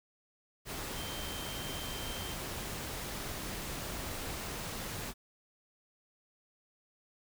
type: tone in noise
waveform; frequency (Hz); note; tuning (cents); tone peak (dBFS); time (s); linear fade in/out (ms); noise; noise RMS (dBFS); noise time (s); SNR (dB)
sine; 3136; G7; 0; -45; 0.93-2.36; 50; pink; -40; 0.65-5.14; -8
effects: none